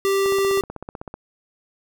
square tone, 392 Hz, G4, in tune, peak -18 dBFS, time 0.05-0.61 s, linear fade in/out 0 ms
click train, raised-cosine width 1 ms, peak -19 dBFS, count 15, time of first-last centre 0.26-1.141 s, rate 15.9 Hz
effects none

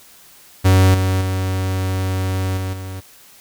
45% pulse tone with level steps, 94.2 Hz, F#2, 32 cents sharp, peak -9 / -15 / -18 / -21 / -27 dBFS, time 0.64-3.01 s, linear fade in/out 20 ms, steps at 0.94 / 1.21 / 2.57 / 2.73 s, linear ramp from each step 5 ms, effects white hiss -46 dBFS RMS until 3.4 s

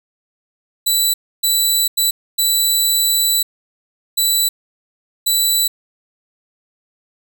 15% pulse tone bursts at uneven times, 3968 Hz, B7, 7 cents sharp, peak -6 dBFS, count 6, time 0.86-1.14 / 1.43-1.88 / 1.97-2.11 / 2.38-3.43 / 4.17-4.49 / 5.26-5.68 s, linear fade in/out 10 ms, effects none

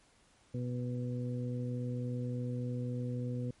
harmonic tone, 123.47 Hz, B2, in tune, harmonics 1 / 2 / 3 / 4, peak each -35 / -39 / -51 / -44 dBFS, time 0.54-3.51 s, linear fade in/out 5 ms, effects pink hiss -66 dBFS RMS until 3.6 s + MP3 48 kbps

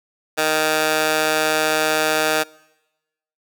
15% pulse tone with high-pass filter, 155.56 Hz, D#3, in tune, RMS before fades -19 dBFS, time 0.37-2.44 s, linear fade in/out 20 ms, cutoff 710 Hz, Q 0.83, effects noise-tail reverb RT60 1.0 s tail -24 dB re dry

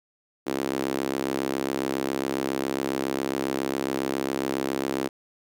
sawtooth tone with high-pass filter, 67.3 Hz, C2, 49 cents sharp, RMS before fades -28 dBFS, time 0.46-5.09 s, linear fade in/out 20 ms, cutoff 320 Hz, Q 2.2, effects none

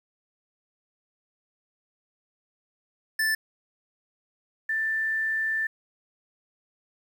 square / sine tone pair in turn, 1760 / 1772.2 Hz, A6 / A6, 0 / +12 cents, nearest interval unison, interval 12 cents, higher second, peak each -23 / -24 dBFS, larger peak first, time 3.19-3.35 / 4.69-5.67 s, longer second, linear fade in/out 5 ms, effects 9-bit

